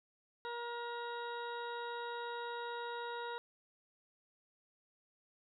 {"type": "harmonic tone with a mistuned harmonic", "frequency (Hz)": 474.5, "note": "A#4", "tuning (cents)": 31, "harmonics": [1, 2, 3, 4, 6, 7, 8], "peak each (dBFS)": [-44, -43, -47, -54, -59, -62, -52], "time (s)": [0.45, 3.38], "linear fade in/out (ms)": 0, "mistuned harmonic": 6, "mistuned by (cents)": -29, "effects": []}